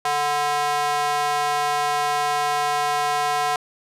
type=tone with high-pass filter; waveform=square; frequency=146.83 Hz; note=D3; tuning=in tune; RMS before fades=-22 dBFS; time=0.05-3.56 s; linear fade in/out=2 ms; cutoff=810 Hz; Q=2.6; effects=low-pass 11000 Hz 12 dB/octave